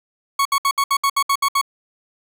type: tone bursts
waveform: 40% pulse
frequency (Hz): 1108.7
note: C#6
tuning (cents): 0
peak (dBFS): -14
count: 10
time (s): 0.39-1.614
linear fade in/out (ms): 5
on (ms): 63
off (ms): 66
effects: none